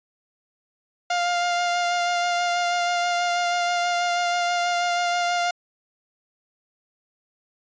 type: tone with vibrato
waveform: sawtooth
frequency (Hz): 702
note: F5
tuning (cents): +9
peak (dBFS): -17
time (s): 1.1-5.51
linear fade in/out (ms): 5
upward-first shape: sine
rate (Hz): 6.2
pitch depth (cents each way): 14
effects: resampled to 16000 Hz